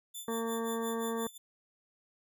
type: tone with tremolo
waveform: 10% pulse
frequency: 3520 Hz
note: A7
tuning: in tune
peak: -32 dBFS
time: 0.14-1.38 s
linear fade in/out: 10 ms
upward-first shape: sine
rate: 5.7 Hz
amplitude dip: 85%
type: harmonic tone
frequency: 228.4 Hz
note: A#3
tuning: 35 cents flat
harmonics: 1 / 2 / 3 / 4 / 5 / 7 / 8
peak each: -36 / -35 / -47 / -43 / -42 / -50 / -52 dBFS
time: 0.28-1.27 s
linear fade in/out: 2 ms
effects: none